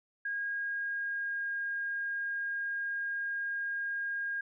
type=tone with pitch glide; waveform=sine; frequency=1631 to 1621.6 Hz; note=G#6 to G#6; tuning=-32 to -42 cents; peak=-32 dBFS; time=0.25-4.41 s; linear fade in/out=5 ms; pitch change=-10 cents; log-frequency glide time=0.53-1.53 s; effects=none